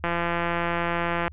click train, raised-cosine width 0.5 ms, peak -11 dBFS, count 213, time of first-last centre 0.04-1.28 s, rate 171 Hz, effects added 77 Hz sine -41 dBFS peak until 1.32 s + resampled to 8000 Hz

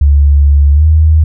sine tone with pitch glide, 71.4 to 78.31 Hz, D2 to D#2, -48 to +12 cents, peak -3 dBFS, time 0.01-1.24 s, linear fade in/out 5 ms, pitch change +160 cents, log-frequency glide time 0.73-0.85 s, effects none

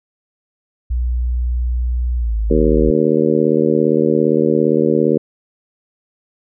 sine tone with pitch glide, 60.8 to 53.85 Hz, B1 to A1, -26 to -37 cents, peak -15 dBFS, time 0.9-2.91 s, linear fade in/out 10 ms, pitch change -211 cents, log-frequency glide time 2.17-2.37 s
harmonic tone, 77.5 Hz, D#2, 6 cents flat, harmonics 2 / 3 / 4 / 5 / 6 / 7, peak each -22 / -18 / -18 / -17 / -17 / -23 dBFS, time 2.5-5.18 s, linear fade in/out 10 ms
effects none

